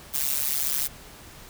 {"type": "noise with amplitude modulation", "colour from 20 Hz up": "blue", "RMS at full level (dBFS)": -22, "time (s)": [0.13, 0.88], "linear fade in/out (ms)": 20, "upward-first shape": "sine", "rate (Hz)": 141, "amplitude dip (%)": 100, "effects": ["pink hiss -46 dBFS RMS until 1.49 s"]}